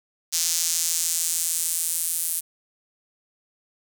square tone with high-pass filter sweep, 83.4 Hz, E2, 21 cents sharp, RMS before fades -25 dBFS, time 0.32-2.41 s, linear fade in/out 20 ms, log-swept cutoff 6000 to 10000 Hz, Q 1.8, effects none

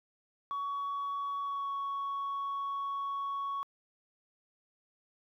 sine tone with pitch glide, 1124 to 1113 Hz, C#6 to C#6, +24 to +7 cents, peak -31 dBFS, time 0.51-3.63 s, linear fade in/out 0 ms, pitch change -17 cents, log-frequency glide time 1.41-1.71 s, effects tanh soft clip ceiling -31 dBFS + 12-bit

